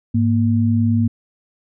sine tone pair together, 104.06 / 233.6 Hz, G#2 / A#3, +4 / +4 cents, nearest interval octave + major second, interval 1400 cents, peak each -16 dBFS, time 0.14-1.08 s, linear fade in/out 10 ms, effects none

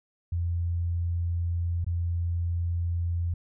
sine tone with dropouts, 85.8 Hz, F2, 30 cents flat, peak -25 dBFS, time 0.32-3.34 s, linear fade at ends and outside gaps 5 ms, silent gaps 1.845-1.865 s, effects none

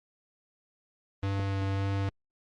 square tone with vibrato, 98 Hz, G2, in tune, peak -28 dBFS, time 1.23-2.09 s, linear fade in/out 0 ms, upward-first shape sine, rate 1.8 Hz, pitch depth 10 cents each way
clicks, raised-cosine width 2 ms, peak -27 dBFS, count 2, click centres 1.394 / 1.399 s
effects low-pass 4000 Hz 12 dB/octave + Opus 24 kbps

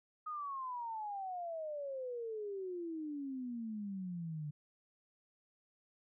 sine exponential sweep, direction down, 1258 to 145.6 Hz, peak -39 dBFS, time 0.26-4.51 s, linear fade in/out 10 ms, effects none

